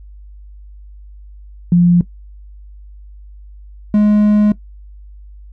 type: tone pair in turn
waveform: sine / triangle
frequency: 174.61 / 209.4 Hz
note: F3 / G#3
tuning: 0 / +15 cents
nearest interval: minor third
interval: 315 cents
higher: second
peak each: -6 dBFS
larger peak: neither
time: 1.72-2.01 / 3.94-4.52 s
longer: second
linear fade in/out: 2 ms
effects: noise-tail reverb RT60 0.1 s tail -17 dB re dry + added 50 Hz sine -34 dBFS peak until 5.52 s